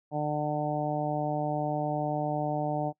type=harmonic tone; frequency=149.6 Hz; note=D3; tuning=32 cents sharp; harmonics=1 / 2 / 3 / 4 / 5 / 6; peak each=-33 / -34 / -40 / -33 / -32 / -39 dBFS; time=0.11-2.93 s; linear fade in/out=50 ms; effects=noise-tail reverb RT60 0.1 s tail -23 dB re dry

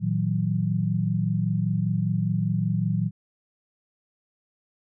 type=tone cluster; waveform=sine; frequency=115 / 159.4 / 184.5 Hz; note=A#2 / D#3 / F#3; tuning=-23 / +42 / -5 cents; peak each=-26 dBFS; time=0-3.11 s; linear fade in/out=50 ms; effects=none

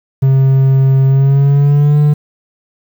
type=tone with pitch glide; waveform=triangle; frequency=134.2 to 148.05 Hz; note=C3 to D3; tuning=+44 to +14 cents; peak=-4 dBFS; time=0.22-2.14 s; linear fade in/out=10 ms; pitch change=+170 cents; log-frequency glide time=1.06-1.98 s; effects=7-bit

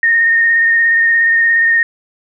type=tone with vibrato; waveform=sine; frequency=1841 Hz; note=A#6; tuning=22 cents flat; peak=-8 dBFS; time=0.03-1.83 s; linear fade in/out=2 ms; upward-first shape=square; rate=17 Hz; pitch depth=17 cents each way; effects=none

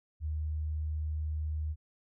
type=tone; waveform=sine; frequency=77 Hz; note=D#2; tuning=17 cents flat; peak=-31 dBFS; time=0.2-1.76 s; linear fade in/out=50 ms; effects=none

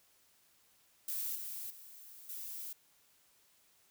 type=noise with level steps; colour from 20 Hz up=violet; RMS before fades=-38 / -43 / -54 / -44 dBFS; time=1.08-2.73 s; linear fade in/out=5 ms; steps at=1.35 / 1.7 / 2.29 s; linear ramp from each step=5 ms; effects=white hiss -69 dBFS RMS until 3.9 s

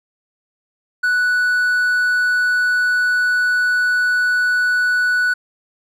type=tone; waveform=triangle; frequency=1480 Hz; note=F#6; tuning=in tune; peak=-12 dBFS; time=1.03-5.34 s; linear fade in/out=10 ms; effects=none

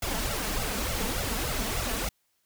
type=noise with flanger; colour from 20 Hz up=pink; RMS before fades=-30 dBFS; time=0.02-2.09 s; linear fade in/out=5 ms; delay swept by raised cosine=1.4 to 4.6 ms; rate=3.4 Hz; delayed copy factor=+0.9; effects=white hiss -73 dBFS RMS until 2.45 s

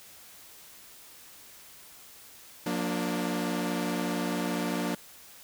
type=chord; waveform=sawtooth; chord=Bb major; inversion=second; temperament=equal with one note detuned; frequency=179.21 / 233.1 / 293.7 Hz; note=F3 / Bb3 / D4; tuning=+45 / 0 / 0 cents; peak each=-29 dBFS; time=2.66-4.95 s; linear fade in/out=5 ms; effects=white hiss -51 dBFS RMS until 5.43 s

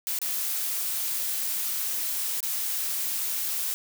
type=noise with dropouts; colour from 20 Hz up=blue; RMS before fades=-29 dBFS; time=0.07-3.74 s; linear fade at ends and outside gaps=0 ms; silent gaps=0.188-0.216 / 2.405-2.429 s; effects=none

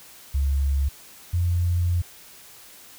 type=tone pair in turn; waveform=sine; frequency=69.3 / 87.31 Hz; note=C#2 / F2; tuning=0 / 0 cents; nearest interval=major third; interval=400 cents; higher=second; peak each=-19 dBFS; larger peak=neither; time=0.34-0.89 / 1.33-2.02 s; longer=second; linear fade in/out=10 ms; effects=white hiss -47 dBFS RMS until 2.98 s

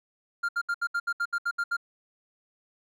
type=tone bursts; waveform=triangle; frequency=1398 Hz; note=F6; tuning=1 cent sharp; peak=-23 dBFS; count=11; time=0.43-1.768 s; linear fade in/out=10 ms; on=58 ms; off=70 ms; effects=none

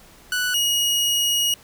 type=tone pair in turn; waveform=sawtooth; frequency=1482 / 2888 Hz; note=F#6 / F#7; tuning=+2 / -43 cents; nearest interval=octave; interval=1155 cents; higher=second; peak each=-17 / -15 dBFS; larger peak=second; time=0.32-0.54 / 0.54-1.54 s; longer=second; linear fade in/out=2 ms; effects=pink hiss -49 dBFS RMS until 1.63 s

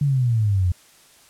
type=exponential sweep; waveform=sine; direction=down; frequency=147.7 to 86.4 Hz; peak=-16 dBFS; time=0.01-0.72 s; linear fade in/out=5 ms; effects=white hiss -52 dBFS RMS until 1.29 s + low-pass 11000 Hz 12 dB/octave

